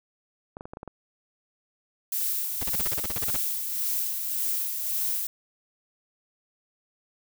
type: clicks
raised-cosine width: 1 ms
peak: -24 dBFS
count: 7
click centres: 0.569 / 0.609 / 0.655 / 0.735 / 0.771 / 0.831 / 0.877 s
type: noise with tremolo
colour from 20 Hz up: violet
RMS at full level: -27 dBFS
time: 2.12-5.27 s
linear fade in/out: 2 ms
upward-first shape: sine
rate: 1.8 Hz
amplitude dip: 40%
type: noise bursts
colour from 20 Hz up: pink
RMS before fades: -33 dBFS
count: 13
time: 2.61-3.365 s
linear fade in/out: 2 ms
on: 23 ms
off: 38 ms
effects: none